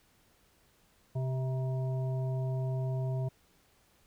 harmonic tone with a mistuned harmonic, 130 Hz, C3, 11 cents flat, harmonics 1 / 3 / 5 / 7, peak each -30 / -43 / -42 / -51 dBFS, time 1.15-3.29 s, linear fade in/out 10 ms, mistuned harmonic 7, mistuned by +64 cents, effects pink hiss -67 dBFS RMS until 4.06 s

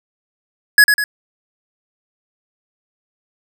square tone with echo, 1682 Hz, G#6, 22 cents sharp, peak -5 dBFS, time 0.78-0.84 s, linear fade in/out 2 ms, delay 100 ms, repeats 2, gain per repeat -6 dB, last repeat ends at 1.04 s, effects none

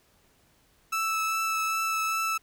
30% pulse tone with vibrato, 1314 Hz, E6, 6 cents flat, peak -23 dBFS, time 0.92-2.38 s, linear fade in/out 10 ms, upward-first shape triangle, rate 2.5 Hz, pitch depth 12 cents each way, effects pink hiss -64 dBFS RMS until 2.42 s

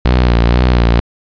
sawtooth tone with vibrato, 60 Hz, B1, 49 cents flat, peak -4 dBFS, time 0.05-1 s, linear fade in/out 0 ms, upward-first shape sine, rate 2.1 Hz, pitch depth 73 cents each way, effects resampled to 11025 Hz + 7-bit

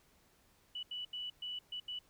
sine tone bursts at uneven times, 2960 Hz, F#7, in tune, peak -39 dBFS, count 6, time 0.75-0.83 / 0.91-1.05 / 1.13-1.3 / 1.42-1.59 / 1.72-1.8 / 1.88-1.99 s, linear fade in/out 5 ms, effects pink hiss -69 dBFS RMS until 2.09 s

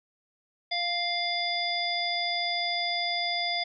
harmonic tone, 698.5 Hz, F5, in tune, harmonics 1 / 3 / 5 / 7, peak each -32 / -32 / -32 / -32 dBFS, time 0.71-3.64 s, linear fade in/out 10 ms, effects none

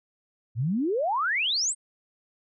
sine exponential sweep, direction up, 103.83 to 8790 Hz, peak -23 dBFS, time 0.55-1.75 s, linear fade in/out 50 ms, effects none

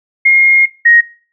sine tone pair in turn, 2139 / 1876.9 Hz, C7 / A#6, +38 / +11 cents, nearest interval major second, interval 227 cents, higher first, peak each -4 dBFS, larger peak neither, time 0.25-0.66 / 0.85-1.01 s, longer first, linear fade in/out 10 ms, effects noise-tail reverb RT60 0.4 s tail -19 dB re dry

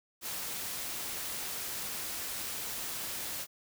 white noise, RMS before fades -38 dBFS, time 0.21-3.47 s, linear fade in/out 50 ms, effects none

